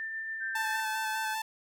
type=tone with tremolo; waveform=sine; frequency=1786 Hz; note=A6; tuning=25 cents sharp; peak=-33 dBFS; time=0-0.8 s; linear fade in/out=0 ms; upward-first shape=sine; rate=7.1 Hz; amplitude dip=25%
type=tone with pitch glide; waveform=sine; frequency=1568 to 1538.4 Hz; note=G6 to G6; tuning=0 to -33 cents; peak=-35 dBFS; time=0.4-1.35 s; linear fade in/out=20 ms; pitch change=-33 cents; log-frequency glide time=0.7-0.82 s
type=tone with vibrato; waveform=sawtooth; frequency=875 Hz; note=A5; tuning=10 cents flat; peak=-28 dBFS; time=0.55-1.42 s; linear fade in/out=5 ms; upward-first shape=square; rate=5 Hz; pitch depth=15 cents each way
effects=none